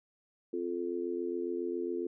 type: chord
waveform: sine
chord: F major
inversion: second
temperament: just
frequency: 261.9 / 349.2 / 436.5 Hz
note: C4 / F4 / A4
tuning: +2 / 0 / -14 cents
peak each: -40 / -34 / -38 dBFS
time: 0.53-2.07 s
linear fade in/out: 5 ms
effects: none